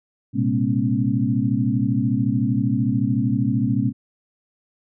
sine tone cluster, 115.4 / 128.7 / 205.9 / 237.9 / 272.5 Hz, A#2 / C3 / G#3 / A#3 / C#4, -17 / -28 / -15 / +35 / -29 cents, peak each -24 dBFS, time 0.33-3.93 s, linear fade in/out 50 ms, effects none

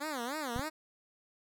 10% pulse tone with vibrato, 270.9 Hz, C#4, 40 cents flat, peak -27 dBFS, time 0-0.7 s, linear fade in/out 20 ms, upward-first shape sine, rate 3.3 Hz, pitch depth 260 cents each way
clicks, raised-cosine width 5 ms, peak -26 dBFS, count 2, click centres 0.562 / 0.594 s
effects none

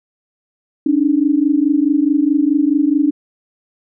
sine tone pair together, 280 / 304.7 Hz, C#4 / D#4, +18 / -36 cents, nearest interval minor second, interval 146 cents, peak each -14 dBFS, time 0.86-3.11 s, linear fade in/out 5 ms, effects none

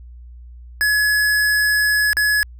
square tone with dropouts, 1695 Hz, G#6, 35 cents sharp, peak -15 dBFS, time 0.81-2.43 s, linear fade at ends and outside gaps 0 ms, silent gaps 2.131-2.169 s, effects added 60 Hz sine -36 dBFS peak until 2.59 s

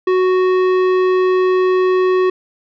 sine tone with tanh clipping, 370 Hz, F#4, in tune, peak -13 dBFS, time 0.07-2.3 s, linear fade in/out 5 ms, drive 14 dB, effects none

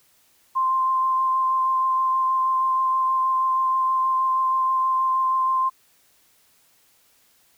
sine tone with vibrato, 1046.5 Hz, C6, in tune, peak -18 dBFS, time 0.55-5.7 s, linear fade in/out 20 ms, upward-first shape sine, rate 6.3 Hz, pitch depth 9 cents each way, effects white hiss -60 dBFS RMS until 7.57 s

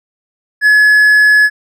triangle tone, 1700 Hz, G#6, 40 cents sharp, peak -3 dBFS, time 0.61-1.5 s, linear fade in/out 50 ms, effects none

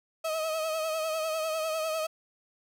35% pulse tone with vibrato, 635 Hz, D#5, 35 cents sharp, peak -27 dBFS, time 0.24-2.07 s, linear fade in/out 10 ms, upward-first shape triangle, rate 10 Hz, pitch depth 53 cents each way, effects none

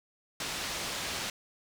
white low-pass noise, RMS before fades -36 dBFS, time 0.4-1.3 s, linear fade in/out 2 ms, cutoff 5400 Hz, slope 12 dB/octave, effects none

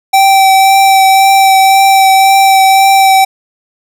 square tone with vibrato, 775 Hz, G5, 20 cents flat, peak -4 dBFS, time 0.13-3.25 s, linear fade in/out 10 ms, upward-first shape triangle, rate 1.9 Hz, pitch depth 15 cents each way, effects none

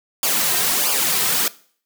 white noise with flanger, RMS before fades -19 dBFS, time 0.23-1.48 s, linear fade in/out 2 ms, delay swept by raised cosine 0.5 to 3.6 ms, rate 1.5 Hz, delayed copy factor -0.65, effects noise-tail reverb RT60 0.5 s tail -20 dB re dry + high-pass 150 Hz 12 dB/octave

